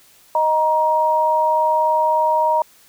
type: tone pair together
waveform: sine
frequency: 622.3 / 943.5 Hz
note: D#5 / A#5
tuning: 0 / +21 cents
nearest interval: perfect fifth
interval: 721 cents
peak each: -19 / -15 dBFS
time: 0.35-2.62 s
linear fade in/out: 2 ms
effects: white hiss -51 dBFS RMS until 2.88 s